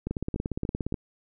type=two click trains; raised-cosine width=3 ms; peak=-16 / -17 dBFS; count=15 / 4; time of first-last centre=0.11-0.924 / 0.07-0.942 s; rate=17.2 / 3.44 Hz; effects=none